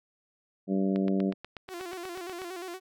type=harmonic tone; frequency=96.7 Hz; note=G2; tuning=23 cents flat; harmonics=2 / 3 / 4 / 5 / 6 / 7; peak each=-26 / -31 / -33 / -40 / -38 / -42 dBFS; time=0.67-1.34 s; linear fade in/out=50 ms
type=click train; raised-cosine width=0.3 ms; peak=-24 dBFS; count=13; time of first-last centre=0.96-2.418 s; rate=8.23 Hz
type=tone with vibrato; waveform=sawtooth; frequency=359.6 Hz; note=F#4; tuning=49 cents flat; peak=-33 dBFS; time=1.68-2.8 s; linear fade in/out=50 ms; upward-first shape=square; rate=8.5 Hz; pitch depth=72 cents each way
effects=none